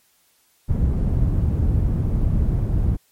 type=low-pass noise; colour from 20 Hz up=white; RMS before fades=-19 dBFS; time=0.68-2.97 s; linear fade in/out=20 ms; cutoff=100 Hz; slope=12 dB/octave; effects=white hiss -61 dBFS RMS until 3.11 s + MP3 64 kbps

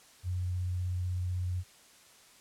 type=tone with vibrato; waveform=sine; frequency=90.4 Hz; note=F#2; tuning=40 cents flat; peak=-30 dBFS; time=0.23-1.64 s; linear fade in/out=50 ms; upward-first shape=square; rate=16 Hz; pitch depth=12 cents each way; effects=white hiss -58 dBFS RMS until 2.4 s + low-pass 10000 Hz 12 dB/octave

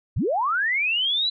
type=linear sweep; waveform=sine; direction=up; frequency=55.3 to 4027 Hz; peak=-20 dBFS; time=0.16-1.3 s; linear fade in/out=10 ms; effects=none

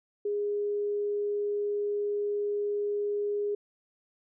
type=tone; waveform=sine; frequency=411.5 Hz; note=G#4; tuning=16 cents flat; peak=-27 dBFS; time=0.25-3.55 s; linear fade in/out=5 ms; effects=none

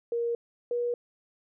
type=tone pair in turn; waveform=sine; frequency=469.7 / 481 Hz; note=A#4 / B4; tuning=+13 / -46 cents; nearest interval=unison; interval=41 cents; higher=second; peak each=-26 dBFS; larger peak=neither; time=0.12-0.35 / 0.71-0.94 s; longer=neither; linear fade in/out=2 ms; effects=none

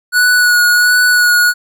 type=tone with vibrato; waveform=square; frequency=1465 Hz; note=F#6; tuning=18 cents flat; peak=-8 dBFS; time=0.12-1.54 s; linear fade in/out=50 ms; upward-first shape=sine; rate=1.4 Hz; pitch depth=20 cents each way; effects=none

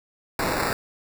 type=noise with sample-and-hold; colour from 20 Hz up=white; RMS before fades=-25 dBFS; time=0.39-0.73 s; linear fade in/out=2 ms; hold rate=3150 Hz; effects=none

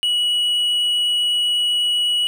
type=tone with hard clipping; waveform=sine; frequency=2927 Hz; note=F#7; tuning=19 cents flat; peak=-17 dBFS; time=0.03-2.27 s; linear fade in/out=0 ms; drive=3 dB; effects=none

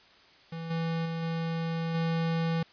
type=tone with level steps; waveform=square; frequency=164.81 Hz; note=E3; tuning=in tune; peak=-36 / -29 / -32 / -30 / -27 dBFS; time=0.52-2.63 s; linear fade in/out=5 ms; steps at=0.7 / 1.05 / 1.22 / 1.94 s; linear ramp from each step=10 ms; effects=white hiss -57 dBFS RMS until 2.72 s + resampled to 11025 Hz

